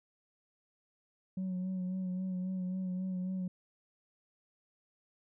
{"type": "tone with vibrato", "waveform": "sine", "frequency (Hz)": 185, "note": "F#3", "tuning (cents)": 0, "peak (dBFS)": -31, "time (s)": [1.37, 3.48], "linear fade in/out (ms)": 5, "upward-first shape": "sine", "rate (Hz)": 3.7, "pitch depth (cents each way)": 31, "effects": ["tanh soft clip ceiling -32 dBFS"]}